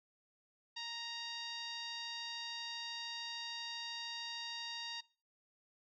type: tone with low-pass filter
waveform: 10% pulse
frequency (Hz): 933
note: A#5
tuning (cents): +1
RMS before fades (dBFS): -44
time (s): 0.76-5.01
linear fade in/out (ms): 10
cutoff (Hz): 4400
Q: 2.8
effects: noise-tail reverb RT60 0.4 s tail -22 dB re dry